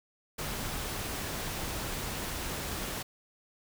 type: noise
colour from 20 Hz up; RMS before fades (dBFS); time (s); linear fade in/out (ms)
pink; -36; 0.38-3.03; 10
effects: none